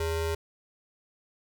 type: ring-modulated tone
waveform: square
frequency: 245.8 Hz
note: B3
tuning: 8 cents flat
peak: -25 dBFS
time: 0-0.35 s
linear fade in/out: 5 ms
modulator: 165 Hz
effects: none